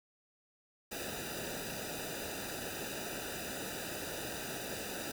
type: noise with comb filter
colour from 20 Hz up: pink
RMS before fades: -41 dBFS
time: 0.91-5.12 s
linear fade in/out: 10 ms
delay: 0.92 ms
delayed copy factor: -0.9
effects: none